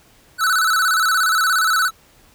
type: tone with vibrato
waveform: square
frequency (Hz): 1396.9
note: F6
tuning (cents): 0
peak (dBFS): -15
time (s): 0.38-1.91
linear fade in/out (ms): 50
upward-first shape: square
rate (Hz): 17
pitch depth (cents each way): 110
effects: pink hiss -52 dBFS RMS until 2.34 s

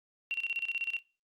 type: tone with tremolo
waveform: sine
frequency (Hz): 2743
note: F7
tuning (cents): -32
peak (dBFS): -29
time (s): 0.31-0.99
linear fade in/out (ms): 0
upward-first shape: square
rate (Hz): 16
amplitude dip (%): 80
effects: noise-tail reverb RT60 0.3 s tail -19 dB re dry + Opus 48 kbps

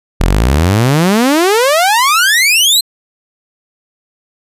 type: exponential sweep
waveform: sawtooth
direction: up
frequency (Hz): 38.89 to 4186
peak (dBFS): -4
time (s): 0.2-2.81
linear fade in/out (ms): 10
effects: resampled to 32000 Hz

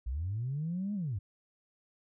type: linear two-way sweep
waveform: sine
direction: up then down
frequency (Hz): 55 to 211.4 to 85.9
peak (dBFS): -31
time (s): 0.06-1.19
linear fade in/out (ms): 10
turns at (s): 0.94
effects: tanh soft clip ceiling -27 dBFS

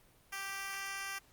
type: tone with high-pass filter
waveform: 10% pulse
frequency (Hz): 392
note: G4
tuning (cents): 0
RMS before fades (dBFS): -41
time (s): 0.32-1.19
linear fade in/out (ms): 10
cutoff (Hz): 1400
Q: 0.74
effects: pink hiss -65 dBFS RMS until 1.32 s + Opus 32 kbps

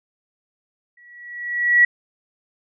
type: tone with exponential growth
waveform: sine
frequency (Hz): 1931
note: B6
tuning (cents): -39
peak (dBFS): -8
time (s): 0.97-1.85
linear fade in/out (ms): 5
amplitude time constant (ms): 190
effects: none

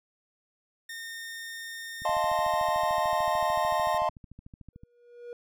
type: tone with pitch glide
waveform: sawtooth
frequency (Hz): 1828 to 1843.9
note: A#6 to A#6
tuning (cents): -34 to -19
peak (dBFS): -34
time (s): 0.89-3.98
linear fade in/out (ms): 5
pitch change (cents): +15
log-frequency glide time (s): 2.02-2.41
type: click train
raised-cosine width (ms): 5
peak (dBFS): -34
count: 39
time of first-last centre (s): 2.02-4.835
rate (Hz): 13.5
type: chord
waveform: triangle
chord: F dominant seventh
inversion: third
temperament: equal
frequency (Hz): 622.3 / 698.5 / 880 / 1046.5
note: Eb5 / F5 / A5 / C6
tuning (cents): 0 / 0 / 0 / 0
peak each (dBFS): -28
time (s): 2.05-4.09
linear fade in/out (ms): 2
type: tone with exponential growth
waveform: triangle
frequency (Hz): 479.8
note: A#4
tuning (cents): +50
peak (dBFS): -34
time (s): 4.73-5.33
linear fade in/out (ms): 1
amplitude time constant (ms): 130
effects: none

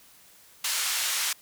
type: band-pass noise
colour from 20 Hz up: white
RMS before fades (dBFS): -28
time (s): 0.64-1.33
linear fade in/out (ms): 5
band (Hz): 1200 to 9000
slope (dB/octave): 12
effects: white hiss -55 dBFS RMS until 1.41 s

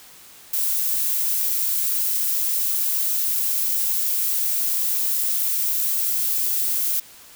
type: noise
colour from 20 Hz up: violet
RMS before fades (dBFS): -22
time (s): 0.53-7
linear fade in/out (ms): 5
effects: white hiss -46 dBFS RMS until 7.35 s

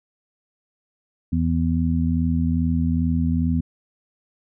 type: harmonic tone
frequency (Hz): 82.41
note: E2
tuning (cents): 0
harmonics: 1 / 2 / 3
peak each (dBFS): -22 / -23 / -22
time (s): 1.32-3.61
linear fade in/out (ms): 10
effects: none

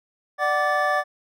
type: tone cluster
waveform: triangle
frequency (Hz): 593 / 747 / 1168 / 1746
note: D5 / F#5 / D6 / A6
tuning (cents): +17 / +16 / -10 / -14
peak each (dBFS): -23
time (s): 0.38-1.04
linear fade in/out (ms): 50
effects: none

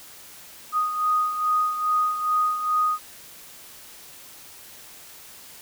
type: beating tone pair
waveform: sine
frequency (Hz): 1242 / 1244.4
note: D#6 / D#6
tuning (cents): -3 / 0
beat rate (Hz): 2.4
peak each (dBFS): -21 / -28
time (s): 0.72-2.99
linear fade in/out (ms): 50
effects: white hiss -45 dBFS RMS until 5.61 s

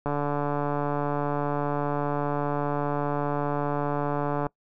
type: click train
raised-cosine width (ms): 1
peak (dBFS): -14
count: 640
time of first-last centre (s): 0.06-4.467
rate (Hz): 145
effects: noise-tail reverb RT60 0.1 s tail -23 dB re dry

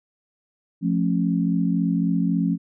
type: chord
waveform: sine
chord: F augmented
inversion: none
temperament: just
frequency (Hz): 174.61 / 218.3 / 272.8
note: F3 / A3 / C#4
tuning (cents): 0 / -13 / -28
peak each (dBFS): -21 / -25 / -24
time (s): 0.81-2.58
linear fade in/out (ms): 50
effects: none

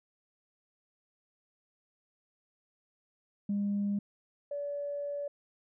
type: tone pair in turn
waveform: sine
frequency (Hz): 202.6 / 574.4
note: G#3 / D5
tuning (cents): -43 / -39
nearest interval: octave + tritone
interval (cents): 1804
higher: second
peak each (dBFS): -27 / -33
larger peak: first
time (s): 3.49-3.99 / 4.51-5.28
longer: second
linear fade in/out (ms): 5
effects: tanh soft clip ceiling -25 dBFS

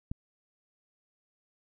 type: click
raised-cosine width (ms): 5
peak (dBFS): -22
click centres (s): 0.115
effects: none

